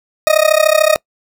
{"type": "tone with amplitude modulation", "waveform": "40% pulse", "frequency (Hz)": 622.3, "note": "D#5", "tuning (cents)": 0, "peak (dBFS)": -4, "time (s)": [0.27, 0.96], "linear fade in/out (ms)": 0, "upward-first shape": "sine", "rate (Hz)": 33.5, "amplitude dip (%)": 95, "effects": ["noise-tail reverb RT60 0.1 s tail -25 dB re dry"]}